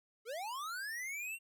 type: linear sweep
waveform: square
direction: up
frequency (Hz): 414.9 to 2777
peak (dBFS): -40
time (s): 0.25-1.39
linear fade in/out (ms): 50
effects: none